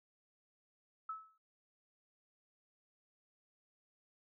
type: tone with exponential decay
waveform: sine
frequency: 1300 Hz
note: E6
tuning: 24 cents flat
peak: -37 dBFS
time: 1.09-1.38 s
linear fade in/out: 5 ms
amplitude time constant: 62 ms
effects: noise-tail reverb RT60 0.1 s tail -21 dB re dry